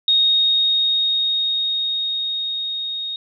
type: tone with level ramp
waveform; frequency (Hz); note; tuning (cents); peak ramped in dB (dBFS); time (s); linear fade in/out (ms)
sine; 3729; A#7; 0; -12 to -24; 0.08-3.16; 2
effects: none